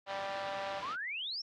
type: harmonic tone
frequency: 196 Hz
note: G3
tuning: in tune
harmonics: 3 / 4 / 5 / 6 / 7 / 8 / 9 / 10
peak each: -40 / -41 / -46 / -48 / -52 / -52 / -51 / -55 dBFS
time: 0.06-0.83 s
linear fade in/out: 50 ms
type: low-pass noise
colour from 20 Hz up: white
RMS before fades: -46 dBFS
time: 0.06-0.97 s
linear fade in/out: 50 ms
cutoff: 3800 Hz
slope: 24 dB/octave
type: exponential sweep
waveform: sine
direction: up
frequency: 960 to 5588 Hz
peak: -36 dBFS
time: 0.82-1.42 s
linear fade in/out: 10 ms
effects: high-pass 100 Hz 12 dB/octave

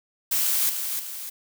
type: noise with echo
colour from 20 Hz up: blue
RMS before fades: -23 dBFS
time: 0.31-0.7 s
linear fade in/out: 10 ms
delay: 300 ms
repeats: 2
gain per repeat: -6 dB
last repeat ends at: 1.3 s
effects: none

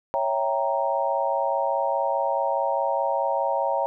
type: chord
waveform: sine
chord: C# diminished seventh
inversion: none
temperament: equal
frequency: 554.4 / 659.3 / 784 / 932.3 Hz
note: C#5 / E5 / G5 / Bb5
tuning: 0 / 0 / 0 / 0 cents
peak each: -26 / -28 / -28 / -26 dBFS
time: 0.14-3.86 s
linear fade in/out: 0 ms
effects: none

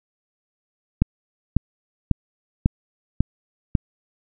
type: click train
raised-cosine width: 5 ms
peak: -3 dBFS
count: 6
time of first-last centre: 1.02-3.752 s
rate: 1.83 Hz
effects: none

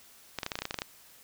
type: clicks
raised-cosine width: 0.2 ms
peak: -15 dBFS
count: 12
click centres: 0.387 / 0.432 / 0.464 / 0.518 / 0.555 / 0.589 / 0.62 / 0.654 / 0.709 / 0.743 / 0.788 / 0.819 s
effects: white hiss -56 dBFS RMS until 1.23 s

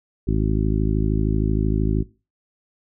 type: harmonic tone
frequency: 53 Hz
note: G#1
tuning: 36 cents sharp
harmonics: 1 / 2 / 3 / 4 / 5 / 6 / 7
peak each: -21 / -24 / -26 / -27 / -28 / -29 / -29 dBFS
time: 0.27-2.03 s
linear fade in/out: 10 ms
effects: noise-tail reverb RT60 0.3 s tail -20 dB re dry

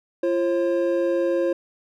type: tone pair together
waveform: triangle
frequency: 343.2 / 536.7 Hz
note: F4 / C5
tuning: -30 / +44 cents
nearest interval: minor sixth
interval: 774 cents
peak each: -20 dBFS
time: 0.23-1.53 s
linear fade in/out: 5 ms
effects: none

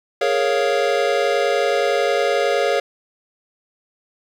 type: chord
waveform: square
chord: Bb minor seventh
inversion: third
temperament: equal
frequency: 415.3 / 466.2 / 554.4 / 698.5 Hz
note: Ab4 / Bb4 / Db5 / F5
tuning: 0 / 0 / 0 / 0 cents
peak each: -23 / -23 / -21 / -24 dBFS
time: 0.21-2.8 s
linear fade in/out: 5 ms
effects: low-pass 5000 Hz 12 dB/octave + 8-bit

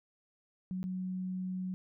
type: tone with dropouts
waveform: sine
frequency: 185 Hz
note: F#3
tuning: in tune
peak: -34 dBFS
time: 0.71-1.74 s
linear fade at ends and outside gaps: 0 ms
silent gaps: 0.83-0.84 s
effects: none

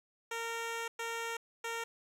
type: tone bursts at uneven times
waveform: 10% pulse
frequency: 460.5 Hz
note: A#4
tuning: 21 cents flat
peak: -28 dBFS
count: 3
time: 0.31-0.88 / 0.99-1.37 / 1.64-1.84 s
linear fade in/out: 5 ms
effects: low-pass 11000 Hz 12 dB/octave + 10-bit

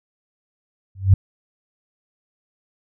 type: tone with exponential growth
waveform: sine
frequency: 96 Hz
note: G2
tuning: 36 cents flat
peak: -4 dBFS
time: 0.95-1.14 s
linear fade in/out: 5 ms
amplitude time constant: 41 ms
effects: none

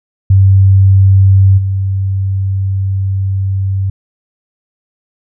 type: tone with level steps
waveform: sine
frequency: 96.6 Hz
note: G2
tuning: 25 cents flat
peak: -3 / -11 dBFS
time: 0.3-3.9 s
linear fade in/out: 5 ms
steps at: 1.57 s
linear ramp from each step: 20 ms
effects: none

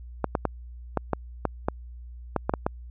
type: clicks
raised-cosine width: 1 ms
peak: -9 dBFS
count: 11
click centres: 0.243 / 0.352 / 0.453 / 0.973 / 1.133 / 1.453 / 1.685 / 2.363 / 2.495 / 2.538 / 2.665 s
effects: added 60 Hz sine -39 dBFS peak until 2.9 s

